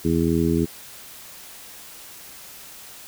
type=harmonic tone; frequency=82.8 Hz; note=E2; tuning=8 cents sharp; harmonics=1 / 2 / 3 / 4 / 5; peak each=-27 / -23 / -23 / -23 / -26 dBFS; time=0.04-0.66 s; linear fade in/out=20 ms; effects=white hiss -42 dBFS RMS until 3.07 s